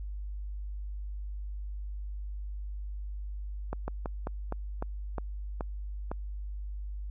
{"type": "slowing click train", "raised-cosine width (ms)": 1, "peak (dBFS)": -20, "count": 9, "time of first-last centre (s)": [3.73, 6.115], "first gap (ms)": 150, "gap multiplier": 1.19, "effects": ["added 50 Hz sine -35 dBFS peak until 7.1 s"]}